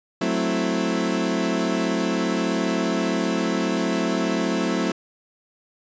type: chord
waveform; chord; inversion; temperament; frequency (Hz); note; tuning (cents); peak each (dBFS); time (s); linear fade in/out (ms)
30% pulse; F# half-diminished seventh; none; equal; 185 / 220 / 261.6 / 329.6; F#3 / A3 / C4 / E4; 0 / 0 / 0 / 0; -24; 0.21-4.92; 5
effects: resampled to 16000 Hz